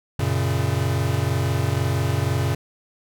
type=chord; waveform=square; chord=F# major; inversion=none; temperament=equal; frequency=92.5 / 116.54 / 138.59 Hz; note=F#2 / A#2 / C#3; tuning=0 / 0 / 0 cents; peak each=-25 dBFS; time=0.19-2.55 s; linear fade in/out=5 ms; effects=none